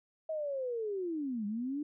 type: linear two-way sweep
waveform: sine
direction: down then up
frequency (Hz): 644 to 199.9 to 302.2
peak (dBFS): -33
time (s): 0.29-1.83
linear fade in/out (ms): 5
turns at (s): 1.46
effects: none